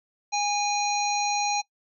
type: harmonic tone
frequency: 820 Hz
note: G#5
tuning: 22 cents flat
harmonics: 1 / 3 / 5 / 7 / 8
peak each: -25 / -30 / -32 / -33 / -34 dBFS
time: 0.32-1.62 s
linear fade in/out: 20 ms
effects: noise-tail reverb RT60 0.1 s tail -22 dB re dry